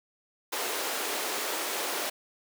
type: high-pass noise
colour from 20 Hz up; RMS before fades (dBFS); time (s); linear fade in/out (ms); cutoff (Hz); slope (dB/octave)
pink; -32; 0.52-2.1; 10; 350; 24
effects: none